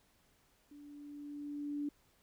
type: tone with level ramp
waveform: sine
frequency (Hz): 290.7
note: D4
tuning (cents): -18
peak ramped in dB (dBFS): -52 to -34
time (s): 0.71-1.89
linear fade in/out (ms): 5
effects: pink hiss -71 dBFS RMS until 2.22 s